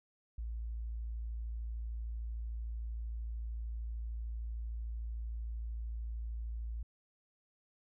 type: tone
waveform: sine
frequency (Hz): 56.6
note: A1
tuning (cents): +50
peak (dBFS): -37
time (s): 0.38-6.83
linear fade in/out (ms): 5
effects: none